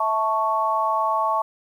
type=chord; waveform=sine; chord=A major; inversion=second; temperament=equal with one note detuned; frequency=652.4 / 880 / 1108.7 Hz; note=E5 / A5 / C#6; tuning=-18 / 0 / 0 cents; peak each=-26 / -23 / -22 dBFS; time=0-1.42 s; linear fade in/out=5 ms; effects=9-bit